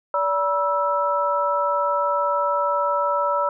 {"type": "tone cluster", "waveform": "sine", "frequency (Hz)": [576, 966, 1319], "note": ["D5", "B5", "E6"], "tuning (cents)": [-34, -39, 1], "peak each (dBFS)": -23, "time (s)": [0.14, 3.49], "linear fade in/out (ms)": 2, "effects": []}